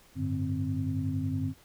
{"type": "tone cluster", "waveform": "sine", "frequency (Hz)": [96.6, 107.4, 147.8, 261.6], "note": ["G2", "A2", "D3", "C4"], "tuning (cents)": [-25, -41, 11, 0], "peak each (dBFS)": [-32, -36, -34, -32], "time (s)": [0.15, 1.54], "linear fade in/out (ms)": 50, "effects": ["tanh soft clip ceiling -17 dBFS", "pink hiss -59 dBFS RMS until 1.64 s"]}